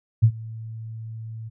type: tone with ADSR envelope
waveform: sine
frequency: 111.9 Hz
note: A2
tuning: 30 cents sharp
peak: -9 dBFS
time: 0.22-1.5 s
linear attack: 19 ms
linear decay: 70 ms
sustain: -23 dB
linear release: 23 ms
effects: none